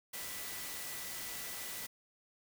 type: tone in noise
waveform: sine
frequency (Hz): 1975.5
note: B6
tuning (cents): 0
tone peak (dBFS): -52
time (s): 0.13-1.87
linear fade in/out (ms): 10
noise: white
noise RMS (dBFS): -43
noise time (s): 0.13-1.87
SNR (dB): -12
effects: none